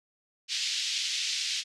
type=band-pass noise; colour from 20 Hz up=white; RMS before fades=-31 dBFS; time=0.48-1.64 s; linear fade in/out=50 ms; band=2500 to 5700 Hz; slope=24 dB/octave; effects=low-pass 10000 Hz 12 dB/octave